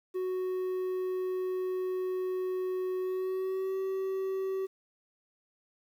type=tone with pitch glide; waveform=triangle; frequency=370 to 382.4 Hz; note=F#4 to G4; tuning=0 to -43 cents; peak=-28 dBFS; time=0.14-4.67 s; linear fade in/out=20 ms; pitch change=+57 cents; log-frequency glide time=3-3.77 s; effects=10-bit